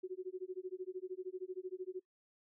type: tone with tremolo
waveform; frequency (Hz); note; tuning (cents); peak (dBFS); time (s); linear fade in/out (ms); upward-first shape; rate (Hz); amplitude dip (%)
sine; 370; F#4; 0; -37; 0.03-2; 10; sine; 13; 100
effects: noise-tail reverb RT60 0.1 s tail -22 dB re dry